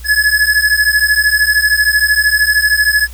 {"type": "beating tone pair", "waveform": "square", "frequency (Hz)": [1697, 1710], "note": ["G#6", "A6"], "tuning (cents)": [37, -50], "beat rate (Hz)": 13, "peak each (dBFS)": -13, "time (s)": [0.04, 3.08], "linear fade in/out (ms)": 50, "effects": ["added 60 Hz sine -28 dBFS peak until 3.13 s", "white hiss -40 dBFS RMS until 3.13 s"]}